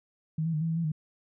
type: tone with pitch steps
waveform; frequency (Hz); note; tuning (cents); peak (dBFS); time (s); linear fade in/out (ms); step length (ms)
sine; 157.9 / 164.5 / 152.8 / 164.1 / 162.4 / 167.5 / 154.2; D#3 / E3 / D#3 / E3 / E3 / E3 / D#3; +26 / -3 / -31 / -8 / -26 / +28 / -15; -26; 0.38-0.919; 5; 77
effects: none